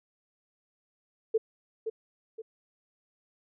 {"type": "tone with echo", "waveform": "sine", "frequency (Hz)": 444.4, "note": "A4", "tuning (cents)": 17, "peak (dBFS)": -21, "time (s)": [1.34, 1.38], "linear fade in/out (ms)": 10, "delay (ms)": 520, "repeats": 2, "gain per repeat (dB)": -8, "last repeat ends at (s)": 2.42, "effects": []}